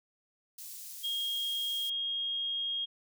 white high-pass noise, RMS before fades -45 dBFS, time 0.58-1.9 s, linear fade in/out 5 ms, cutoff 5200 Hz, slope 12 dB/octave
sine tone, 3254 Hz, G#7, 36 cents flat, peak -31 dBFS, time 1.03-2.86 s, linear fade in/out 20 ms
effects none

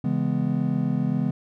triangle chord, C# minor seventh, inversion none, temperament just, 138.59 / 166.31 / 207.9 / 249.5 Hz, C#3 / E3 / G#3 / B3, 0 / +16 / +2 / +18 cents, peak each -25 dBFS, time 0.04-1.31 s, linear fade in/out 5 ms, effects none

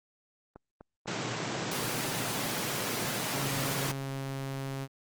click train, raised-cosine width 1 ms, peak -32 dBFS, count 7, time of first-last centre 0.56-2.056 s, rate 4.01 Hz
pink high-pass noise, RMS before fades -33 dBFS, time 1.07-3.92 s, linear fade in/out 10 ms, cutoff 110 Hz, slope 96 dB/octave
sawtooth tone with pitch glide, 137.8 to 135.67 Hz, C#3 to C#3, -10 to -37 cents, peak -30 dBFS, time 3.31-4.88 s, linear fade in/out 50 ms, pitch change -27 cents, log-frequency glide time 3.62-4.12 s
effects Opus 24 kbps

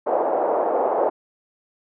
pink band-pass noise, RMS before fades -21 dBFS, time 0.06-1.1 s, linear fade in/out 10 ms, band 460 to 810 Hz, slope 24 dB/octave, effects none

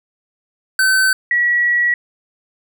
square / sine tone pair in turn, 1530 / 1927.7 Hz, G6 / B6, -42 / -42 cents, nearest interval major third, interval 400 cents, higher second, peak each -12 dBFS, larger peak neither, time 0.79-1.13 / 1.31-1.94 s, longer second, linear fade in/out 2 ms, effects none

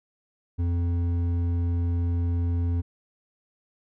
triangle tone with hard clipping, 86.3 Hz, F2, 20 cents flat, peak -24 dBFS, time 0.58-2.82 s, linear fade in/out 20 ms, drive 11 dB, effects none

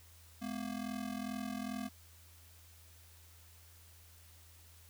square ring-modulated tone, 232.5 Hz, A#3, 4 cents flat, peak -36 dBFS, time 0.41-1.89 s, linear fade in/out 20 ms, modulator 21.2 Hz, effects added 83 Hz sine -59 dBFS peak until 4.89 s + white hiss -62 dBFS RMS until 4.89 s

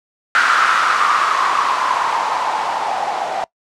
violet noise with low-pass filter sweep, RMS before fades -17 dBFS, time 0.35-3.44 s, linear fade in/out 0 ms, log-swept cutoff 1400 to 740 Hz, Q 5.9, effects noise-tail reverb RT60 0.1 s tail -22 dB re dry + low-pass 8000 Hz 12 dB/octave

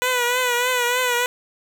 10% pulse tone with vibrato, 493.9 Hz, B4, in tune, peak -10 dBFS, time 0.02-1.26 s, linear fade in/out 0 ms, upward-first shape triangle, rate 3.3 Hz, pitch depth 62 cents each way, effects none

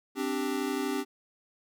square chord, C suspended second, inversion none, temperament equal, 261.6 / 293.7 / 392 Hz, C4 / D4 / G4, 0 / 0 / 0 cents, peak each -34 dBFS, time 0.15-1.05 s, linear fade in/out 50 ms, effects none

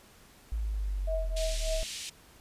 sine linear sweep, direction down, 55.4 to 34.53 Hz, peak -29 dBFS, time 0.52-1.83 s, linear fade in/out 0 ms
sine tone with tremolo, 642 Hz, E5, 46 cents flat, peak -29 dBFS, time 1.07-1.84 s, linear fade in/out 10 ms, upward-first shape triangle, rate 3.4 Hz, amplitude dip 100%
pink band-pass noise, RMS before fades -40 dBFS, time 1.36-2.1 s, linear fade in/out 10 ms, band 2600 to 9100 Hz, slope 24 dB/octave
effects pink hiss -57 dBFS RMS until 2.4 s + resampled to 32000 Hz

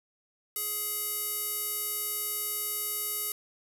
square tone with band-pass filter, 420 Hz, G#4, 19 cents sharp, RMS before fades -33 dBFS, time 0.56-3.32 s, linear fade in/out 2 ms, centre 12000 Hz, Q 2.7, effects none

